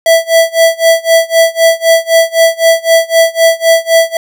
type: tone with tremolo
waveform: square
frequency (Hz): 659.3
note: E5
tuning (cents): 0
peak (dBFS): -3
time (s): 0.06-4.17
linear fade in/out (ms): 2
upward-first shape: sine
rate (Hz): 3.9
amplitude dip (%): 95
effects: none